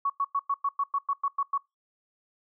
sine tone bursts, 1117 Hz, C#6, 13 cents sharp, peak -23 dBFS, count 11, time 0.05-1.578 s, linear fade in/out 5 ms, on 48 ms, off 100 ms, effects noise-tail reverb RT60 0.2 s tail -23 dB re dry

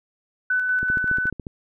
sine tone with tremolo, 1500 Hz, F#6, 23 cents sharp, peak -18 dBFS, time 0.5-1.3 s, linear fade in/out 5 ms, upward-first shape square, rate 5.2 Hz, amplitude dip 30%
click train, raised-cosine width 3 ms, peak -19 dBFS, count 10, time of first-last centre 0.83-1.468 s, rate 14.1 Hz
effects none

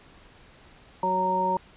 harmonic tone, 185.4 Hz, F#3, 4 cents sharp, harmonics 1 / 2 / 3 / 5, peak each -33 / -33 / -31 / -23 dBFS, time 1.03-1.57 s, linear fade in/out 2 ms, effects pink hiss -53 dBFS RMS until 1.76 s + resampled to 8000 Hz

